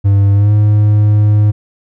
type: tone with pitch glide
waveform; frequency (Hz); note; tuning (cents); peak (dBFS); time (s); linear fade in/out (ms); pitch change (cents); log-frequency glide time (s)
triangle; 99.8 to 104.94; G2 to G#2; +32 to +18; -4; 0.04-1.52; 20; +86; 0.33-0.52
effects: none